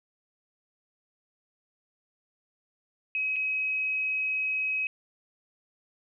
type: tone with dropouts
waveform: sine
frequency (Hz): 2544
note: D#7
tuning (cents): +38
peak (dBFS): -26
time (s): 3.15-4.87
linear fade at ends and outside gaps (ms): 1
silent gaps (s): 3.36-3.364
effects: none